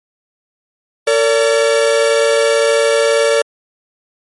45% pulse tone pair together, 455 / 573.1 Hz, A#4 / D5, -42 / -42 cents, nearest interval major third, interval 400 cents, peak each -13 dBFS, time 1.07-3.42 s, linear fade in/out 5 ms, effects MP3 48 kbps

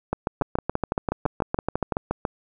two click trains, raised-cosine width 1 ms, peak -9 / -9 dBFS, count 16 / 10, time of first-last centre 0.13-2.252 / 0.42-1.923 s, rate 7.07 / 5.99 Hz, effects none

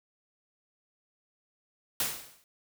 white noise with exponential decay, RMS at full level -27 dBFS, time 2-2.44 s, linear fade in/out 1 ms, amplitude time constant 95 ms, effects none

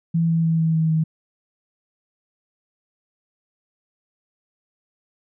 sine tone with pitch steps, 165.9 / 164.47 / 163.05 / 161.64 / 160.25 / 158.87 Hz, E3 / E3 / E3 / E3 / E3 / D#3, +11 / -4 / -19 / -34 / -49 / +36 cents, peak -16 dBFS, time 0.14-1.04 s, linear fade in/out 10 ms, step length 150 ms, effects none

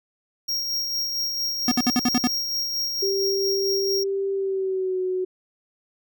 square tone with tremolo, 5588 Hz, F8, in tune, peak -23 dBFS, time 0.48-4.04 s, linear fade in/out 10 ms, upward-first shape sine, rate 4.4 Hz, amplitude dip 35%
square tone bursts, 246.9 Hz, B3, in tune, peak -18 dBFS, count 7, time 1.68-2.273 s, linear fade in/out 2 ms, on 35 ms, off 58 ms
sine tone with pitch glide, 392 to 370 Hz, G4 to F#4, 0 to 0 cents, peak -22 dBFS, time 3.02-5.25 s, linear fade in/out 10 ms, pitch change -100 cents, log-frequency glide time 4.33-5 s
effects none

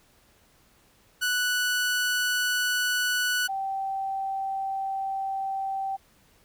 sawtooth / sine tone pair in turn, 1480 / 776.8 Hz, F#6 / G5, 0 / -16 cents, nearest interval major seventh, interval 1116 cents, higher first, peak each -20 / -27 dBFS, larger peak first, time 1.21-3.48 / 3.48-5.97 s, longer second, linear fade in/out 20 ms, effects pink hiss -61 dBFS RMS until 6.44 s

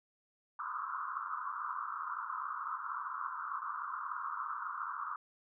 white band-pass noise, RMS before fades -40 dBFS, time 0.59-5.16 s, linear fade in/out 2 ms, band 1000 to 1400 Hz, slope 96 dB/octave, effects none

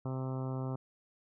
harmonic tone, 130.81 Hz, C3, in tune, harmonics 1 / 2 / 3 / 4 / 5 / 6 / 7 / 8 / 9 / 10, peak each -35 / -41 / -45 / -47 / -49 / -51 / -52 / -53 / -54 / -55 dBFS, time 0.05-0.76 s, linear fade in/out 5 ms, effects none

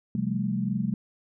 sine tone cluster, 130.2 / 171.5 / 195.8 / 218.8 Hz, C3 / F3 / G3 / A3, -8 / -31 / -2 / -9 cents, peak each -32 / -34 / -28 / -30 dBFS, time 0.15-0.94 s, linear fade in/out 2 ms, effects none

